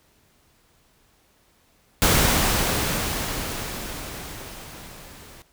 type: noise with level ramp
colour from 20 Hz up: pink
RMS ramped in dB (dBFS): -17 to -46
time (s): 2.02-5.42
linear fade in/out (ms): 0
effects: pink hiss -61 dBFS RMS until 5.52 s